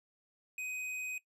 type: tone with hard clipping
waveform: sine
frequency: 2509 Hz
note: D#7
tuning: 14 cents sharp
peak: -39 dBFS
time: 0.58-1.18 s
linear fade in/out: 2 ms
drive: 10 dB
effects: noise-tail reverb RT60 0.1 s tail -18 dB re dry + resampled to 32000 Hz